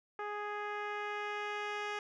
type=tone with low-pass filter sweep; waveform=10% pulse; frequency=415.3 Hz; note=G#4; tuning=in tune; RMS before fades=-39 dBFS; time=0.19-1.99 s; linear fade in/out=2 ms; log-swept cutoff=1400 to 4000 Hz; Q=0.93; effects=none